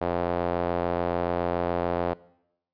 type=tone with band-pass filter; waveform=sawtooth; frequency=87 Hz; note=F2; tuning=6 cents flat; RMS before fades=-27 dBFS; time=0.01-2.14 s; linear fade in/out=10 ms; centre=630 Hz; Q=1.5; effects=noise-tail reverb RT60 0.8 s tail -21 dB re dry + resampled to 11025 Hz